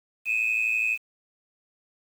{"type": "tone pair together", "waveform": "sine", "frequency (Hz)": [2484, 2596], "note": ["D#7", "E7"], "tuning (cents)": [-3, -27], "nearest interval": "minor second", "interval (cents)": 76, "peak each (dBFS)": -24, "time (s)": [0.25, 0.98], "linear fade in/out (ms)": 50, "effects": ["tanh soft clip ceiling -17 dBFS", "8-bit"]}